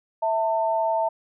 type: tone pair together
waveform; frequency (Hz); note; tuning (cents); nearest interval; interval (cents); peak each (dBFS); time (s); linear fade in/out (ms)
sine; 655 / 897.1; E5 / A5; -11 / +33; perfect fourth; 544; -23; 0.22-1.09; 10
effects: none